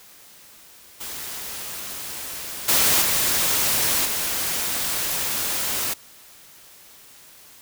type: noise with level steps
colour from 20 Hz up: white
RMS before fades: -33 / -18 / -21 / -25 dBFS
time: 1-5.94 s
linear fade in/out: 10 ms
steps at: 2.68 / 3.01 / 4.05 s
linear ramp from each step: 10 ms
effects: white hiss -48 dBFS RMS until 7.61 s